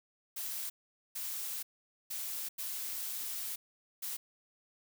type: noise bursts at uneven times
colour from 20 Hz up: blue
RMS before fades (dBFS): -39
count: 5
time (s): 0.36-0.7 / 1.15-1.63 / 2.1-2.49 / 2.58-3.56 / 4.02-4.17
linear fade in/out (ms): 10
effects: none